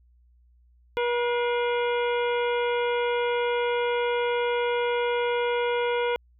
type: harmonic tone with a mistuned harmonic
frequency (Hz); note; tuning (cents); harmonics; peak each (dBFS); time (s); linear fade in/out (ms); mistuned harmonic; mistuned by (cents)
481; B4; -46; 1 / 2 / 3 / 4 / 5 / 6 / 7; -24 / -30 / -34 / -36 / -38 / -40 / -41; 0.97-6.16; 0; 4; +150
effects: added 60 Hz sine -56 dBFS peak until 6.39 s